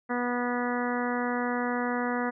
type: harmonic tone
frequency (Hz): 244.3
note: B3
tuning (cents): -19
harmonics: 1 / 2 / 3 / 4 / 5 / 6 / 7 / 8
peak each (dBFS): -30 / -33 / -35 / -36 / -37 / -38 / -38 / -39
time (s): 0.09-2.31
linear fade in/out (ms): 20
effects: none